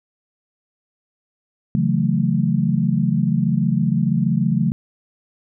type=chord; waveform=sine; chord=F# minor seventh; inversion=second; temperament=equal; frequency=138.59 / 164.81 / 185 / 220 Hz; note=C#3 / E3 / F#3 / A3; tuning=0 / 0 / 0 / 0 cents; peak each=-21 dBFS; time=1.75-4.72 s; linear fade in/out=0 ms; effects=none